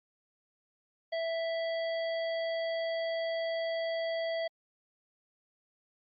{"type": "harmonic tone", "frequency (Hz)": 659.3, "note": "E5", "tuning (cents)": 0, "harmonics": [1, 3, 5, 7], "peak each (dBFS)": [-31, -41, -45, -48], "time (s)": [1.12, 4.48], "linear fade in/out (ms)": 10, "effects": ["Opus 48 kbps"]}